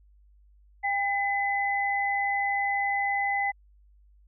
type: tone pair together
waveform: sine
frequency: 800.4 / 2017 Hz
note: G5 / B6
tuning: +36 / +36 cents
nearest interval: octave + major third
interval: 1600 cents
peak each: -27 dBFS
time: 0.83-3.52 s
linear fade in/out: 20 ms
effects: added 50 Hz sine -55 dBFS peak until 4.27 s